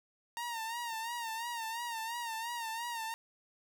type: tone with vibrato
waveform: sawtooth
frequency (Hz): 923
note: A#5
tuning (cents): -17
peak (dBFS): -33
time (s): 0.37-3.14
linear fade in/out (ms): 0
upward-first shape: sine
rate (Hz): 2.9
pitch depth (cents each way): 69
effects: none